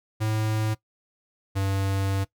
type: tone pair in turn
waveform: square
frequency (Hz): 108.8 / 97.43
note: A2 / G2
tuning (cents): -19 / -10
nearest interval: major second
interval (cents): 191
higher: first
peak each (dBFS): -24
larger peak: neither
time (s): 0.2-0.75 / 1.55-2.25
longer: second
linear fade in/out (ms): 20
effects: noise-tail reverb RT60 0.1 s tail -19 dB re dry